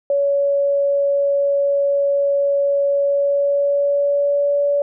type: tone with pitch glide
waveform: sine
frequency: 563 to 571.8 Hz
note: C#5 to D5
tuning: +27 to -46 cents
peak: -14 dBFS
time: 0.1-4.82 s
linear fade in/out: 2 ms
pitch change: +27 cents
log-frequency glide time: 2.97-4.55 s
effects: none